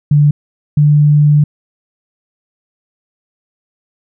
sine tone pair in turn, 146.83 / 148.02 Hz, D3 / D3, 0 / +14 cents, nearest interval unison, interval 14 cents, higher second, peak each -5 dBFS, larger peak neither, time 0.11-0.31 / 0.77-1.44 s, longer second, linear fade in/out 5 ms, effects none

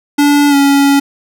square tone with pitch glide, 288.8 to 279.9 Hz, D4 to C#4, -29 to +17 cents, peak -7 dBFS, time 0.18-1 s, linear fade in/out 10 ms, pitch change -54 cents, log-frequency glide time 0.49-0.55 s, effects none

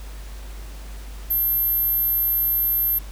sine tone, 12660 Hz, G9, 16 cents sharp, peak -18 dBFS, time 1.3-2.99 s, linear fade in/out 10 ms, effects added 50 Hz sine -33 dBFS peak until 3.11 s + pink hiss -45 dBFS RMS until 3.11 s

